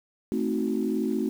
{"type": "chord", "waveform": "sine", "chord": "A diminished seventh", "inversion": "none", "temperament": "equal with one note detuned", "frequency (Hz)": [220, 261.6, 314.6, 370], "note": ["A3", "C4", "Eb4", "Gb4"], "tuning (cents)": [0, 0, 19, 0], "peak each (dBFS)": [-28, -29, -30, -30], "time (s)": [0.32, 1.29], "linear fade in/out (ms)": 0, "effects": ["tanh soft clip ceiling -14 dBFS", "8-bit"]}